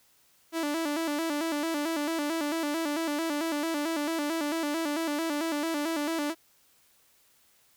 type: tone with vibrato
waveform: sawtooth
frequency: 310 Hz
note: D#4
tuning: 6 cents flat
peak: -24 dBFS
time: 0.52-6.35 s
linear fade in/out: 50 ms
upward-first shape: square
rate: 4.5 Hz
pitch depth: 100 cents each way
effects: white hiss -64 dBFS RMS until 7.76 s